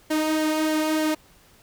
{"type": "tone with flanger", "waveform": "sawtooth", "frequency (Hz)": 311.1, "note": "D#4", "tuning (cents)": 0, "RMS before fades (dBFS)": -23, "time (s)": [0.1, 1.15], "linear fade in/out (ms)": 10, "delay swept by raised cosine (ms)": [0.79, 2.69], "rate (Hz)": 3.3, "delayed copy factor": -0.5, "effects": ["pink hiss -55 dBFS RMS until 1.62 s"]}